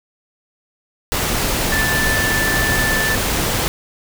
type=tone in noise; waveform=sine; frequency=1760 Hz; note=A6; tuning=in tune; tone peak=-18 dBFS; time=1.72-3.15 s; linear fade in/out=0 ms; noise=pink; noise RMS=-19 dBFS; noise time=1.12-3.68 s; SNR=-2 dB; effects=none